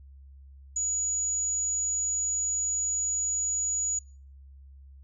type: tone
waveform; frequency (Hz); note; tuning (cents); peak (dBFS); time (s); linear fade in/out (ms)
sine; 6850; A8; -47; -26; 0.76-3.99; 5
effects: noise-tail reverb RT60 0.4 s tail -26 dB re dry + added 68 Hz sine -47 dBFS peak until 5.03 s